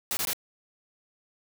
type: noise bursts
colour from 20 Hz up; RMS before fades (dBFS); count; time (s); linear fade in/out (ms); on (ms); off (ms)
white; -29; 3; 0.11-0.332; 0; 60; 21
effects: none